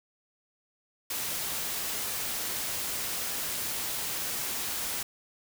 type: noise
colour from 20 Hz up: white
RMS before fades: -33 dBFS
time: 1.1-5.03 s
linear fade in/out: 5 ms
effects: none